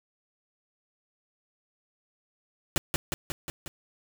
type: noise with echo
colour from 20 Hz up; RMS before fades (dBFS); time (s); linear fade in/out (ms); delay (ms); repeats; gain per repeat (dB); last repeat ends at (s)
pink; -24; 2.76-2.78; 0; 180; 5; -3; 3.68
effects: none